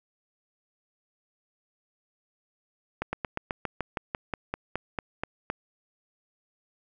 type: slowing click train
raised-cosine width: 0.5 ms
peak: -14 dBFS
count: 15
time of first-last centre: 3.02-5.501 s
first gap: 110 ms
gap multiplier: 1.07
effects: none